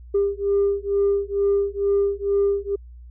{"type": "beating tone pair", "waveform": "sine", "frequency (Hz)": [399.3, 401.5], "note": ["G4", "G4"], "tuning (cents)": [32, 41], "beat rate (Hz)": 2.2, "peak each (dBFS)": [-20, -20], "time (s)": [0.14, 2.76], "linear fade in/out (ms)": 10, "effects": ["tanh soft clip ceiling -13 dBFS", "added 60 Hz sine -39 dBFS peak until 3.1 s"]}